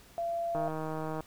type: tone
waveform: sine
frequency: 680 Hz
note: F5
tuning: 46 cents flat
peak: -30 dBFS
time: 0.18-0.68 s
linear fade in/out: 0 ms
type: click train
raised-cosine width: 1 ms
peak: -23 dBFS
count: 104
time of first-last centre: 0.55-1.206 s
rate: 157 Hz
effects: pink hiss -57 dBFS RMS until 1.26 s